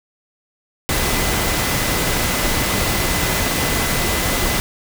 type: tone in noise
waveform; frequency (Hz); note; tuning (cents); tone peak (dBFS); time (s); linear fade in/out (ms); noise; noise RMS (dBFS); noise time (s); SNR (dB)
sine; 2016; B6; +35; -29; 0.89-4.6; 0; pink; -19; 0.89-4.6; -13
effects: none